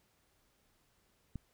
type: click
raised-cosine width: 5 ms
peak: -28 dBFS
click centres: 1.357 s
effects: pink hiss -73 dBFS RMS until 1.53 s